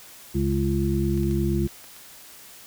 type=harmonic tone; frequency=68.7 Hz; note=C#2; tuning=15 cents flat; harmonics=1 / 2 / 3 / 5; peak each=-26 / -26 / -26 / -26 dBFS; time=0.34-1.68 s; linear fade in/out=20 ms
type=clicks; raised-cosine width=0.2 ms; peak=-28 dBFS; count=6; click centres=1.176 / 1.233 / 1.311 / 1.676 / 1.842 / 1.965 s
effects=white hiss -46 dBFS RMS until 2.66 s